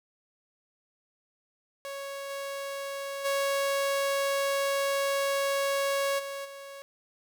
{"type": "tone with level steps", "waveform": "sawtooth", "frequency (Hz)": 554.4, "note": "C#5", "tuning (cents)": 0, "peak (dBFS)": [-32, -30, -22, -31, -38], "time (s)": [1.85, 6.82], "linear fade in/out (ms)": 0, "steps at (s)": [2.29, 3.24, 6.18, 6.44], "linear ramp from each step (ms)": 20, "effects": []}